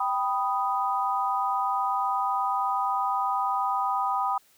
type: chord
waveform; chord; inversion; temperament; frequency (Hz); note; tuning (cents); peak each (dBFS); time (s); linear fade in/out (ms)
sine; G augmented; none; equal; 784 / 987.8 / 1244.5; G5 / B5 / D#6; 0 / 0 / 0; -28; 0-4.38; 5
effects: white hiss -61 dBFS RMS until 4.57 s